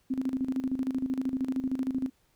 sine tone with tremolo, 261.6 Hz, C4, in tune, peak -25 dBFS, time 0.1-2.1 s, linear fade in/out 10 ms, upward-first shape square, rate 13 Hz, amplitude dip 70%, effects pink hiss -69 dBFS RMS until 2.35 s

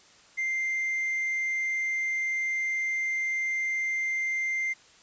sine tone with hard clipping, 2093 Hz, C7, in tune, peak -27 dBFS, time 0.37-4.74 s, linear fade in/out 20 ms, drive 2 dB, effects white hiss -56 dBFS RMS until 5.02 s + resampled to 16000 Hz

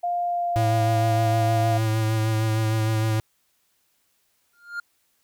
sine tone with pitch glide, 702 to 692.3 Hz, F5 to F5, +9 to -15 cents, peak -22 dBFS, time 0.03-1.78 s, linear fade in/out 10 ms, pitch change -24 cents, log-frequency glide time 0.23-0.71 s
square tone with vibrato, 110 Hz, A2, in tune, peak -21 dBFS, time 0.56-3.2 s, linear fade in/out 0 ms, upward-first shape sine, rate 6.5 Hz, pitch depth 21 cents each way
triangle tone with exponential growth, 1406 Hz, F6, 11 cents sharp, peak -23 dBFS, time 4.53-4.8 s, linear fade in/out 5 ms, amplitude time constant 57 ms
effects white hiss -68 dBFS RMS until 5.23 s

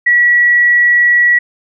sine tone, 1933 Hz, B6, 38 cents flat, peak -6 dBFS, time 0.06-1.39 s, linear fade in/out 10 ms, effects none

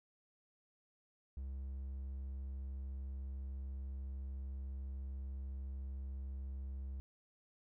triangle tone, 66.9 Hz, C2, 39 cents sharp, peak -39 dBFS, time 1.37-7 s, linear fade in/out 0 ms, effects none

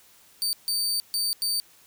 sawtooth tone bursts at uneven times, 4600 Hz, D8, 37 cents flat, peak -21 dBFS, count 4, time 0.42-0.53 / 0.68-1 / 1.14-1.33 / 1.42-1.6 s, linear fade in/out 0 ms, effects white hiss -56 dBFS RMS until 1.86 s

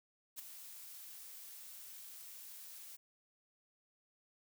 blue noise with ADSR envelope, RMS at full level -43 dBFS, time 0.36-2.97 s, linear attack 32 ms, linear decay 8 ms, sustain -9 dB, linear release 17 ms, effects none

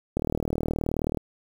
click train, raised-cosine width 2 ms, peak -13 dBFS, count 40, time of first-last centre 0.17-1.173 s, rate 38.9 Hz, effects 7-bit

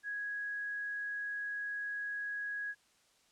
sine tone, 1661.2 Hz, G#6, in tune, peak -36 dBFS, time 0.03-2.75 s, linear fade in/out 50 ms, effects white hiss -69 dBFS RMS until 3.31 s + low-pass 8000 Hz 12 dB/octave

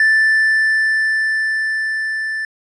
triangle tone with level ramp, 1763 Hz, A6, 3 cents sharp, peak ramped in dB -7 to -18 dBFS, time 0-2.45 s, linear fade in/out 2 ms, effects tanh soft clip ceiling -3 dBFS + resampled to 22050 Hz

